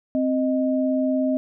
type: tone pair together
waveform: sine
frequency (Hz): 261.6 / 621.8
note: C4 / D#5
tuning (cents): 0 / -1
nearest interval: octave + minor third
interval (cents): 1499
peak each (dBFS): -20 / -24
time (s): 0.15-1.37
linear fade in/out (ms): 0
effects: none